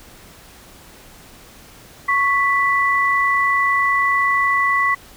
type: tone pair together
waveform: sine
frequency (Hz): 1108.7 / 1977.8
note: C#6 / B6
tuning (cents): 0 / +2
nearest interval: minor seventh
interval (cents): 1002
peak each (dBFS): -17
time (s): 2.08-4.95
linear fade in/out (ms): 10
effects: pink hiss -44 dBFS RMS until 5.16 s